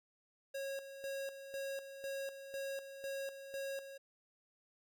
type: tone with tremolo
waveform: square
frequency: 547 Hz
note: C#5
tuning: 23 cents flat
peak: -40 dBFS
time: 0.54-3.98 s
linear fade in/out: 10 ms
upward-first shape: square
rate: 2 Hz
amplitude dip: 65%
effects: none